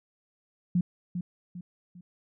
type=tone with echo; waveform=sine; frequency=177.4 Hz; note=F3; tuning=27 cents sharp; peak=-21 dBFS; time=0.75-0.81 s; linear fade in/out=5 ms; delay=400 ms; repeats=3; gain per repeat=-8 dB; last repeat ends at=2.01 s; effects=none